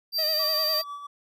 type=tone; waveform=square; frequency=4699 Hz; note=D8; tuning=in tune; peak=-24 dBFS; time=0.12-0.84 s; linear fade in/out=50 ms
type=tone with vibrato; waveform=45% pulse; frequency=622.3 Hz; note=D#5; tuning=in tune; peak=-30 dBFS; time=0.18-0.82 s; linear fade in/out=10 ms; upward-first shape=sine; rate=9.9 Hz; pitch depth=48 cents each way
type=tone with tremolo; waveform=triangle; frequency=1150 Hz; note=D6; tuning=37 cents flat; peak=-31 dBFS; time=0.39-1.07 s; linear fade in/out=10 ms; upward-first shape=sine; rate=6.1 Hz; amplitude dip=50%
effects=none